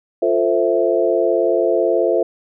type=chord; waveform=sine; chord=F major seventh; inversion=none; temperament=equal with one note detuned; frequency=349.2 / 444.9 / 523.3 / 659.3 Hz; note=F4 / A4 / C5 / E5; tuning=0 / +19 / 0 / 0 cents; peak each=-19 dBFS; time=0.22-2.23 s; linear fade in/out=5 ms; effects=none